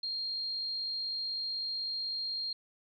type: tone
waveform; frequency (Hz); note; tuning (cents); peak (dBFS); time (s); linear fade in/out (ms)
sine; 4216; C8; +12; -33; 0.03-2.53; 5
effects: none